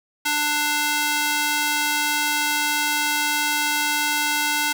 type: tone with high-pass filter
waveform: square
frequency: 296.4 Hz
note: D4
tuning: 16 cents sharp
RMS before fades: -22 dBFS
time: 0.25-4.73 s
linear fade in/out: 10 ms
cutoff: 1200 Hz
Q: 0.65
effects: none